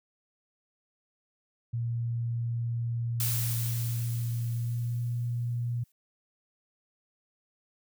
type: tone with pitch glide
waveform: sine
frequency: 117.4 to 119.59 Hz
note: A#2 to A#2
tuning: +13 to +45 cents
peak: -28 dBFS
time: 1.73-5.84 s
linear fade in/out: 10 ms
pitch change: +32 cents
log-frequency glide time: 4.48-4.97 s
type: noise with exponential decay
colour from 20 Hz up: blue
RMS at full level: -30 dBFS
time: 3.2-5.92 s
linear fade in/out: 2 ms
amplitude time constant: 590 ms
effects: none